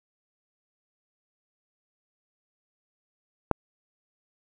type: click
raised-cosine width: 1 ms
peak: -6 dBFS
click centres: 3.513 s
effects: none